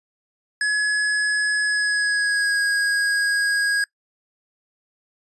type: tone with pitch glide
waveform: square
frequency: 1692 to 1642.9 Hz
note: G#6 to G#6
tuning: +32 to -19 cents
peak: -19 dBFS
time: 0.61-3.84 s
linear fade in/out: 2 ms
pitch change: -51 cents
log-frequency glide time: 1.64-2.62 s
effects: noise-tail reverb RT60 0.1 s tail -22 dB re dry + resampled to 24000 Hz